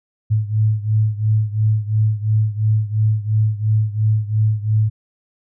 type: beating tone pair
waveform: sine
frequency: 107.1 / 110 Hz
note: A2 / A2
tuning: -46 / 0 cents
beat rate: 2.9 Hz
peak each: -16 / -19 dBFS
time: 0.3-4.9 s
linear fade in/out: 20 ms
effects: none